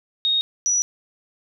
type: tone pair in turn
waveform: sine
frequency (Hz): 3729 / 5873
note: A#7 / F#8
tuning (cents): 0 / -14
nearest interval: minor sixth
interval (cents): 786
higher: second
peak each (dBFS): -17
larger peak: neither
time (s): 0.25-0.41 / 0.66-0.82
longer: neither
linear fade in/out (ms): 0
effects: none